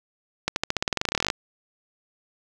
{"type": "accelerating click train", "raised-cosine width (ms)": 0.2, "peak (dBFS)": -5, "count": 21, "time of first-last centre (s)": [0.48, 1.301], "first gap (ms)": 81, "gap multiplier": 0.92, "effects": []}